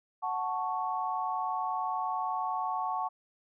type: chord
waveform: sine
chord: F# minor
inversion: none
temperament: equal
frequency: 740 / 880 / 1108.7 Hz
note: F#5 / A5 / C#6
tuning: 0 / 0 / 0 cents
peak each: -34 dBFS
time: 0.22-3.09 s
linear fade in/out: 20 ms
effects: none